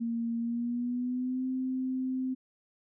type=tone with pitch glide; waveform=sine; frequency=231.9 to 258.8 Hz; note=A#3 to C4; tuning=-9 to -19 cents; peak=-29 dBFS; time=0-2.35 s; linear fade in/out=20 ms; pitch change=+190 cents; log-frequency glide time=0.38-1.46 s; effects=none